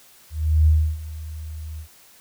sine tone with ADSR envelope, 77.78 Hz, D#2, in tune, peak -11 dBFS, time 0.3-1.88 s, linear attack 370 ms, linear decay 300 ms, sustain -19 dB, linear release 89 ms, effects white hiss -51 dBFS RMS until 2.2 s

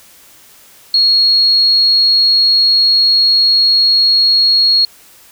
sine tone, 4305 Hz, C8, 49 cents sharp, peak -7 dBFS, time 0.94-4.85 s, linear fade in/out 2 ms, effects white hiss -43 dBFS RMS until 5.31 s

